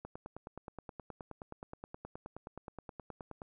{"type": "click train", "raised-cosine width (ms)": 1, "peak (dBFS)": -30, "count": 33, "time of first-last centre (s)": [0.05, 3.418], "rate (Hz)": 9.5, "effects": []}